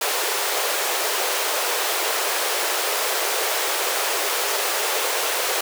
pink high-pass noise, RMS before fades -23 dBFS, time 0.01-5.61 s, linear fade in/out 5 ms, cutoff 390 Hz, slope 48 dB/octave, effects none

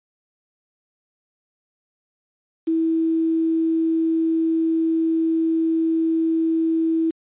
sine tone with quantisation, 325.3 Hz, E4, 23 cents flat, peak -17 dBFS, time 2.67-7.11 s, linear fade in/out 10 ms, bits 7, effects resampled to 8000 Hz

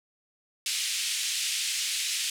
pink band-pass noise, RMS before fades -30 dBFS, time 0.66-2.3 s, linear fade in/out 2 ms, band 2500 to 10000 Hz, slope 24 dB/octave, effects none

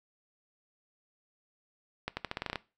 accelerating click train, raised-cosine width 0.3 ms, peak -17 dBFS, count 10, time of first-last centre 2.08-2.557 s, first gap 90 ms, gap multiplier 0.86, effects noise-tail reverb RT60 0.3 s tail -19 dB re dry

